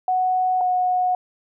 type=tone pair in turn; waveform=sine; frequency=740 / 730.7 Hz; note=F#5 / F#5; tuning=0 / -22 cents; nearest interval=unison; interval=22 cents; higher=first; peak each=-17 dBFS; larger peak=neither; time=0.08-0.61 / 0.61-1.15 s; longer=second; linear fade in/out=2 ms; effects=none